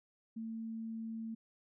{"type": "tone", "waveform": "sine", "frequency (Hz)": 224.7, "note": "A3", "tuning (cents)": 37, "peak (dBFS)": -39, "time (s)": [0.36, 1.35], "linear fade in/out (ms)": 10, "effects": []}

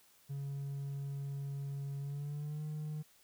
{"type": "tone with pitch glide", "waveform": "triangle", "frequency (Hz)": [139.6, 152.23], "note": ["C#3", "D#3"], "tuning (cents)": [13, -38], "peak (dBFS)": -35, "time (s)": [0.29, 3.03], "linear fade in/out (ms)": 20, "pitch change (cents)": 149, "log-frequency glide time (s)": [2, 2.63], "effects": ["tanh soft clip ceiling -31 dBFS", "white hiss -66 dBFS RMS until 3.23 s"]}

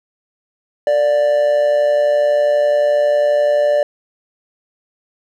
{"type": "tone with amplitude modulation", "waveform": "triangle", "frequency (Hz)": 587.3, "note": "D5", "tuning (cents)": 0, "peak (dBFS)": -7, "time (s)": [0.87, 3.83], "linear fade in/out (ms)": 2, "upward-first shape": "sine", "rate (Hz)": 132, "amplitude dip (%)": 50, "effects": []}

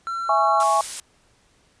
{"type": "tone", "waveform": "triangle", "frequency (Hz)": 1355, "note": "E6", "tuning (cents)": 47, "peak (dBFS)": -23, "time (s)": [0.07, 0.63], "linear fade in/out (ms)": 0}
{"type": "chord", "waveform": "sine", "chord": "C# minor", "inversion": "first", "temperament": "equal", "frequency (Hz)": [659.3, 830.6, 1108.7], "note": ["E5", "G#5", "C#6"], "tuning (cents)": [0, 0, 0], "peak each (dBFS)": [-23, -20, -19], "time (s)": [0.29, 0.81], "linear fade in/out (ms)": 2}
{"type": "noise", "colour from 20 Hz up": "blue", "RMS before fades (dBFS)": -28, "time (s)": [0.6, 1], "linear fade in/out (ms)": 2}
{"effects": ["pink hiss -60 dBFS RMS until 1.8 s", "resampled to 22050 Hz"]}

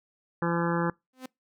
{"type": "harmonic tone", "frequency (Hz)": 170, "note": "F3", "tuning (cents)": -46, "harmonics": [1, 2, 3, 5, 6, 7, 8, 9, 10], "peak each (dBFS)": [-28, -31, -33, -35, -36, -36, -37, -38, -38], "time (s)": [0.42, 0.9], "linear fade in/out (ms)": 2}
{"type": "tone with exponential growth", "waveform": "sawtooth", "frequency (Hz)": 257.7, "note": "C4", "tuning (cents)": -26, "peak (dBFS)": -31, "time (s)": [1.13, 1.26], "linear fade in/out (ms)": 5, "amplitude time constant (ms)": 28}
{"effects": ["noise-tail reverb RT60 0.2 s tail -25 dB re dry"]}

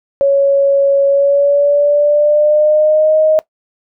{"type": "tone with pitch glide", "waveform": "sine", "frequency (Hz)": [556, 624.1], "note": ["C#5", "D#5"], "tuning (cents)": [5, 5], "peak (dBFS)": -7, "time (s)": [0.21, 3.39], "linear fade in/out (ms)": 0, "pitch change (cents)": 200, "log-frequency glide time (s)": [1.07, 3.17], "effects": ["noise-tail reverb RT60 0.1 s tail -19 dB re dry"]}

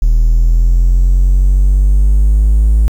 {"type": "linear sweep", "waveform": "triangle", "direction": "up", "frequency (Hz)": [38.89, 54.2], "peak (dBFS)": -3, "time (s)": [0.02, 2.88], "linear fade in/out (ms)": 0, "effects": ["tanh soft clip ceiling 0 dBFS", "7-bit"]}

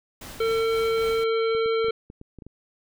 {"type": "noise with tremolo", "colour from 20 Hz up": "pink", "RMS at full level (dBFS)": -39, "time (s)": [0.21, 1.24], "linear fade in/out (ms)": 5, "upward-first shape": "sine", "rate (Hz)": 3.8, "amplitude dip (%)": 35}
{"type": "harmonic tone", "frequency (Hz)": 451, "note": "A4", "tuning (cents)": 43, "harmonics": [1, 3, 5, 7, 9], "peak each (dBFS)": [-21, -31, -35, -38, -40], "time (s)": [0.4, 1.91], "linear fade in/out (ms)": 5}
{"type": "clicks", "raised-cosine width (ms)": 3, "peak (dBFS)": -29, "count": 9, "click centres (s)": [1.55, 1.66, 1.845, 1.884, 2.101, 2.214, 2.387, 2.422, 2.466]}
{"effects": []}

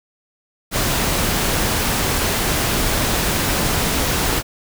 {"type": "noise", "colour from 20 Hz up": "pink", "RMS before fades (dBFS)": -19, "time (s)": [0.71, 4.43], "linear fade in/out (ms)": 50, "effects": []}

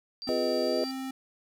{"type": "tone", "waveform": "sine", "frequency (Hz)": 4699, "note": "D8", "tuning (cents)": 0, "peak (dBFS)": -36, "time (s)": [0.22, 0.91], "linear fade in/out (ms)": 0}
{"type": "tone with pitch glide", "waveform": "square", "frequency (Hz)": [257.7, 264], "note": ["C4", "C4"], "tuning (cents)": [-26, 16], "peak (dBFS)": -34, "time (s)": [0.27, 1.11], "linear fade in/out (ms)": 5, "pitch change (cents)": 42, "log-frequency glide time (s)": [0.65, 0.89]}
{"type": "chord", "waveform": "sine", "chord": "F half-diminished seventh", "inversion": "none", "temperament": "equal", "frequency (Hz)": [349.2, 415.3, 493.9, 622.3], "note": ["F4", "Ab4", "Cb5", "Eb5"], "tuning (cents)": [0, 0, 0, 0], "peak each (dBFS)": [-32, -33, -31, -30], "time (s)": [0.29, 0.84], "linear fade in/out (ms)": 0}
{"effects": []}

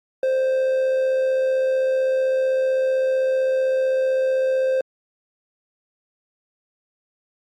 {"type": "tone with amplitude modulation", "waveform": "triangle", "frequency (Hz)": 523.3, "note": "C5", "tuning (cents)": 0, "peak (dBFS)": -14, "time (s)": [0.23, 4.81], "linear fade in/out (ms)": 2, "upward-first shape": "sine", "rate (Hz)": 75.7, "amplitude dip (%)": 30, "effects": ["Opus 48 kbps"]}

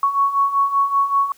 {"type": "beating tone pair", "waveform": "sine", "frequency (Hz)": [1108.7, 1113.9], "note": ["C#6", "C#6"], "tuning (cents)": [0, 8], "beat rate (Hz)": 5.2, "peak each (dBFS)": [-21, -16], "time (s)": [0.03, 1.32], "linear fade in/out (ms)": 2, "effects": ["white hiss -53 dBFS RMS until 1.37 s"]}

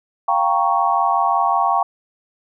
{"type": "chord", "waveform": "sine", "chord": "G half-diminished seventh", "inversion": "third", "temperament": "equal", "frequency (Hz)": [698.5, 784, 932.3, 1108.7], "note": ["F5", "G5", "Bb5", "Db6"], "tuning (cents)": [0, 0, 0, 0], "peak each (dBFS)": [-21, -19, -21, -19], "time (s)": [0.28, 1.83], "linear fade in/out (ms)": 5, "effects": []}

